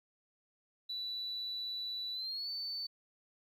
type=tone with pitch glide; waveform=sine; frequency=3958 to 4520 Hz; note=B7 to C#8; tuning=+3 to +33 cents; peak=-36 dBFS; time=0.89-2.87 s; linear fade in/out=10 ms; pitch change=+230 cents; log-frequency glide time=2.13-2.5 s; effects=tanh soft clip ceiling -33 dBFS + 12-bit